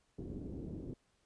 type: low-pass noise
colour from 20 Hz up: white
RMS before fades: -44 dBFS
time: 0.18-0.94 s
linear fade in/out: 5 ms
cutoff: 340 Hz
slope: 24 dB/octave
effects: pink hiss -75 dBFS RMS until 1.25 s + resampled to 22050 Hz